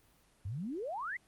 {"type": "exponential sweep", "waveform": "sine", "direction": "up", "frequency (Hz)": [87.31, 2101], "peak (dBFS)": -36, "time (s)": [0.45, 1.17], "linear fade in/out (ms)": 5, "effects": ["pink hiss -67 dBFS RMS until 1.27 s", "Opus 24 kbps"]}